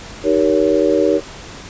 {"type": "chord", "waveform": "sine", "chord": "Eb dominant seventh", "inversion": "none", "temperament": "just", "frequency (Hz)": [311.1, 388.9, 466.7, 560], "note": ["Eb4", "G4", "Bb4", "Db5"], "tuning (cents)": [0, -14, 2, 18], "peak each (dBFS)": -17, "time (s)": [0.23, 1.21], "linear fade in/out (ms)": 50, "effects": ["pink hiss -34 dBFS RMS until 1.69 s", "resampled to 16000 Hz"]}